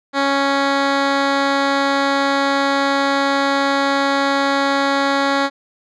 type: tone with low-pass filter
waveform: 10% pulse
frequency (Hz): 277.2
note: C#4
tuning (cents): 0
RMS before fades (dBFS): -17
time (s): 0.13-5.5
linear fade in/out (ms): 50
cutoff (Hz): 4000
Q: 1
effects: none